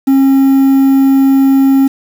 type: tone with quantisation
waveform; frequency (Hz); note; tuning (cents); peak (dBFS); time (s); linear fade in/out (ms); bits
triangle; 270.7; C#4; -41; -3; 0.07-1.88; 10; 5
effects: none